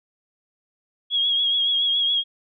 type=tone with vibrato; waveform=sine; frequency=3300 Hz; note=G#7; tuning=12 cents flat; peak=-18 dBFS; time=1.1-2.24 s; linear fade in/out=50 ms; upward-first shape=triangle; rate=7.1 Hz; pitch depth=44 cents each way; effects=none